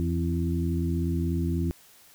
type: harmonic tone with a mistuned harmonic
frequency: 84.2 Hz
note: E2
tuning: 37 cents sharp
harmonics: 1 / 2 / 3 / 4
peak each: -27 / -29 / -32 / -33 dBFS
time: 0-1.71 s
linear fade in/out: 0 ms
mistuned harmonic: 3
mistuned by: +51 cents
effects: white hiss -55 dBFS RMS until 2.14 s